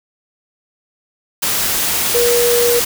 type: tone in noise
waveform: sine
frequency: 478.6 Hz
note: A#4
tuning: 46 cents sharp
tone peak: -12 dBFS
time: 2.14-2.8 s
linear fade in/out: 10 ms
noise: white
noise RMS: -17 dBFS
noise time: 1.42-2.85 s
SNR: +2 dB
effects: none